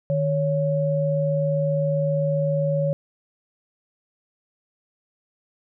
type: tone pair together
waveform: sine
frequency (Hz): 153.3 / 558.1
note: D#3 / C#5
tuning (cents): -25 / +12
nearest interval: octave + minor seventh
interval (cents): 2237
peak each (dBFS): -22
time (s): 0.1-2.93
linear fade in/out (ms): 0
effects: none